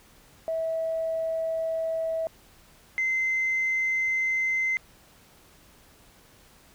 sine tone pair in turn, 650 / 2069 Hz, E5 / C7, -24 / -20 cents, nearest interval octave + minor sixth, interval 2004 cents, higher second, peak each -25 / -22 dBFS, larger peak second, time 0.48-2.27 / 2.98-4.77 s, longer neither, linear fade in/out 0 ms, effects tanh soft clip ceiling -19 dBFS + pink hiss -56 dBFS RMS until 6.74 s

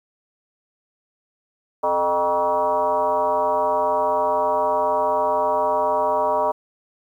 sine tone with frequency modulation, 784 Hz, G5, in tune, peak -17 dBFS, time 1.83-6.52 s, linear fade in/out 10 ms, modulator 173 Hz, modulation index 1.8, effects 9-bit

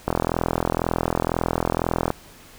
click train, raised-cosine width 1 ms, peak -6 dBFS, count 86, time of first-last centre 0.08-2.104 s, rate 42 Hz, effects pink hiss -47 dBFS RMS until 2.58 s

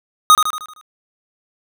square tone with echo, 1244.5 Hz, D#6, in tune, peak -6 dBFS, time 0.3-0.35 s, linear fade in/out 0 ms, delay 77 ms, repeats 6, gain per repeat -6 dB, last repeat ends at 0.812 s, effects none

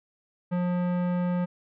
sine tone with tanh clipping, 178 Hz, F3, 33 cents sharp, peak -26 dBFS, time 0.51-1.46 s, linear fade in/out 20 ms, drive 17 dB, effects none

